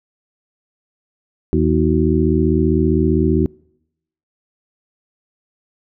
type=harmonic tone with a mistuned harmonic; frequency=80 Hz; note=D#2; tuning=49 cents sharp; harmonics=1 / 2 / 3 / 4 / 5; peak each=-19 / -19 / -19 / -19 / -19 dBFS; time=1.53-3.46 s; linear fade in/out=0 ms; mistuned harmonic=5; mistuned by=-110 cents; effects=noise-tail reverb RT60 0.8 s tail -25 dB re dry